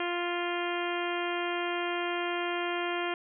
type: harmonic tone with a mistuned harmonic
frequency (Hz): 349.2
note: F4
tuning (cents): 0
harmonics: 1 / 2 / 3 / 4 / 5 / 6 / 7 / 8 / 9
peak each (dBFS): -33 / -36 / -38 / -39 / -40 / -41 / -41 / -42 / -43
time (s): 0-3.14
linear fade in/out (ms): 2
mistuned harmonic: 9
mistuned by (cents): +22
effects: none